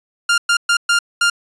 sawtooth tone bursts at uneven times, 1400 Hz, F6, 4 cents sharp, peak -8 dBFS, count 5, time 0.29-0.38 / 0.49-0.57 / 0.69-0.77 / 0.89-0.99 / 1.21-1.3 s, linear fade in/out 5 ms, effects resampled to 22050 Hz

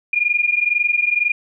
sine tone pair together, 2413 / 2435 Hz, D7 / D#7, +46 / -38 cents, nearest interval unison, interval 16 cents, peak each -18 dBFS, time 0.13-1.32 s, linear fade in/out 5 ms, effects none

